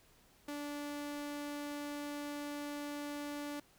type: tone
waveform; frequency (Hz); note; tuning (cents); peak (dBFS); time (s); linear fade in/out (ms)
sawtooth; 290.9; D4; -16; -36; 0.48-3.6; 5
effects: pink hiss -66 dBFS RMS until 3.78 s